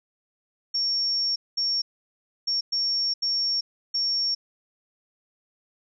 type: tone bursts at uneven times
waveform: sine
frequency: 5500 Hz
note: F8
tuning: 27 cents flat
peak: -22 dBFS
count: 6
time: 0.74-1.36 / 1.57-1.82 / 2.47-2.61 / 2.72-3.14 / 3.22-3.61 / 3.94-4.35 s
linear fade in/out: 10 ms
effects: none